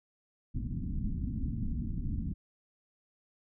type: low-pass noise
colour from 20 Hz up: pink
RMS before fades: -34 dBFS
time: 0.54-2.34 s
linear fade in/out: 20 ms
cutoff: 270 Hz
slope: 48 dB/octave
effects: none